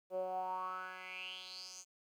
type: tone with band-pass filter sweep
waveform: 10% pulse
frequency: 185 Hz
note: F#3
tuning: in tune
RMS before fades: -43 dBFS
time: 0.1-1.85 s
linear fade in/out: 50 ms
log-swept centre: 490 to 6800 Hz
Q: 6.7
effects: 12-bit